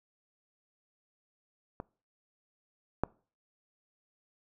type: clicks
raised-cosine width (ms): 1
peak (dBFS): -24 / -13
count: 2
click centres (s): 1.801 / 3.036
effects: noise-tail reverb RT60 0.4 s tail -24 dB re dry